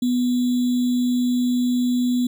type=tone with sample-and-hold; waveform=sine; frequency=246.9 Hz; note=B3; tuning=in tune; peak=-17 dBFS; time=0.02-2.27 s; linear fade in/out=5 ms; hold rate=3675 Hz; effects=none